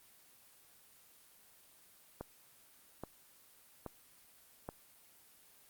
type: click train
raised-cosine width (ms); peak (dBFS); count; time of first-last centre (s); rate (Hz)
1; -27; 4; 2.21-4.689; 1.21
effects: white hiss -63 dBFS RMS until 5.69 s + Opus 24 kbps